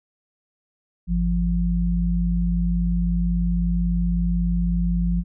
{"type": "tone pair together", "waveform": "sine", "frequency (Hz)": [51.85, 173.7], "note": ["G#1", "F3"], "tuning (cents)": [-2, -9], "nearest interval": "octave + major sixth", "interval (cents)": 2093, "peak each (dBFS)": -21, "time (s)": [1.07, 5.24], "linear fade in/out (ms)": 50, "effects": []}